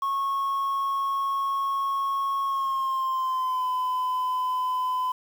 sine tone with pitch glide, 1097 to 1011.8 Hz, C#6 to B5, -18 to +42 cents, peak -21 dBFS, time 0.02-5.12 s, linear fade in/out 5 ms, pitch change -140 cents, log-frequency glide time 2.44-3.66 s, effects tanh soft clip ceiling -23 dBFS + 8-bit

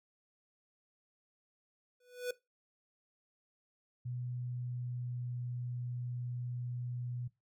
square tone with exponential growth, 493.9 Hz, B4, in tune, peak -32 dBFS, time 2-2.31 s, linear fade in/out 5 ms, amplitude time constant 67 ms
sine tone with pitch glide, 123.47 to 122.62 Hz, B2 to B2, 0 to -12 cents, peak -37 dBFS, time 4.05-7.28 s, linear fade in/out 10 ms, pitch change -12 cents, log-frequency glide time 4.31-5.39 s
effects noise-tail reverb RT60 0.2 s tail -18 dB re dry

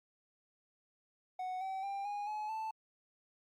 triangle tone with pitch steps, 740 / 766.1 / 793.1 / 821.1 / 850 / 880 Hz, F#5 / G5 / G5 / G#5 / G#5 / A5, 0 / -40 / +20 / -20 / +40 / 0 cents, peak -35 dBFS, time 1.39-2.71 s, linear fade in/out 5 ms, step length 220 ms, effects Opus 48 kbps

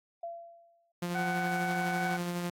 sine tone with exponential decay, 680 Hz, F5, 46 cents flat, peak -34 dBFS, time 0.23-0.92 s, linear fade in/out 5 ms, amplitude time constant 150 ms
sawtooth tone with tremolo, 175.1 Hz, F3, 5 cents sharp, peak -27 dBFS, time 1.02-2.5 s, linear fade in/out 5 ms, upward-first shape sine, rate 12 Hz, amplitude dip 30%
harmonic tone, 747 Hz, F#5, 16 cents sharp, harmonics 1 / 2 / 3, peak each -33 / -35 / -42 dBFS, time 1.14-2.18 s, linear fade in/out 20 ms
effects AAC 64 kbps

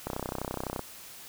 click train, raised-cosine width 1 ms, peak -18 dBFS, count 24, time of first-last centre 0.07-0.793 s, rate 31.8 Hz, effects white hiss -47 dBFS RMS until 1.28 s

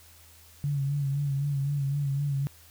sine tone with vibrato, 140.8 Hz, C#3, 27 cents sharp, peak -25 dBFS, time 0.64-2.47 s, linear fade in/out 0 ms, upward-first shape sine, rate 3.9 Hz, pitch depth 50 cents each way, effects added 82 Hz sine -56 dBFS peak until 2.7 s + white hiss -55 dBFS RMS until 2.7 s

